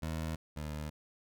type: tone pair in turn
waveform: 20% pulse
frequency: 80.1 / 75.6 Hz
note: E2 / D#2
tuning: -49 / -49 cents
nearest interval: minor second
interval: 100 cents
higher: first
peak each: -30 / -33 dBFS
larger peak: first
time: 0.02-0.36 / 0.56-0.9 s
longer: neither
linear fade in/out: 10 ms
effects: none